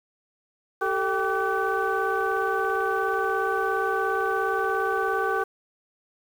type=tone cluster; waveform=sine; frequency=387.4 / 444.5 / 782 / 1156 / 1512 Hz; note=G4 / A4 / G5 / D6 / F#6; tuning=-20 / +18 / -4 / -28 / +37 cents; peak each=-28 dBFS; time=0.81-5.44 s; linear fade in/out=10 ms; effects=tanh soft clip ceiling -15 dBFS + 8-bit